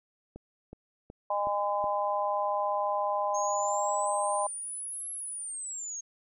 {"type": "click train", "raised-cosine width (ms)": 2, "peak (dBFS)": -30, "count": 5, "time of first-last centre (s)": [0.36, 1.841], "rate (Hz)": 2.7}
{"type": "harmonic tone", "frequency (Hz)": 203.8, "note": "G#3", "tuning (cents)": -32, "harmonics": [3, 4, 5], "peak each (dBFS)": [-31, -31, -31], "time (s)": [1.3, 4.47], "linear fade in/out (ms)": 5}
{"type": "exponential two-way sweep", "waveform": "sine", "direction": "up then down", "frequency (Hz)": [6440, 11175, 6440], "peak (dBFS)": -35, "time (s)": [3.34, 6.01], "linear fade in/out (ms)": 10, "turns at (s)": 5.11}
{"effects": []}